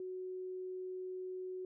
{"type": "tone", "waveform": "sine", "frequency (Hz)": 370, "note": "F#4", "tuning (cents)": 0, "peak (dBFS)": -40, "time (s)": [0, 1.65], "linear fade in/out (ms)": 2, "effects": []}